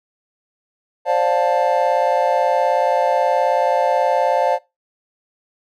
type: chord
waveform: triangle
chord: D minor seventh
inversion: third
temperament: just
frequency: 528.6 / 587.3 / 704.8 / 881 Hz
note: C5 / D5 / F5 / A5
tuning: +18 / 0 / +16 / +2 cents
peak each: -18 dBFS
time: 1.05-4.59 s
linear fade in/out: 50 ms
effects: noise-tail reverb RT60 0.2 s tail -19 dB re dry